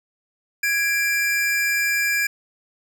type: tone pair together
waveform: square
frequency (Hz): 1657 / 2358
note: G#6 / D7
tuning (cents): -4 / +6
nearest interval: tritone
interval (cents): 610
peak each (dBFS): -23 / -22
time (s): 0.63-2.27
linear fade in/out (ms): 5
effects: none